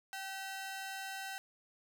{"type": "ring-modulated tone", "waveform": "sawtooth", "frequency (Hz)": 1155, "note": "D6", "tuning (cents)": -29, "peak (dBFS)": -34, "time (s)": [0.13, 1.38], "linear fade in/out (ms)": 0, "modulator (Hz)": 379, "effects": []}